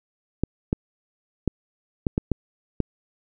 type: clicks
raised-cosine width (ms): 3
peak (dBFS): -8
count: 7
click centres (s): 0.436 / 0.729 / 1.477 / 2.068 / 2.179 / 2.317 / 2.803
effects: none